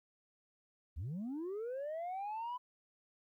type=linear sweep; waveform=sine; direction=up; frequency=63.5 to 1007 Hz; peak=-36 dBFS; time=0.96-2.58 s; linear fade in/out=20 ms; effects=tanh soft clip ceiling -37 dBFS + 13-bit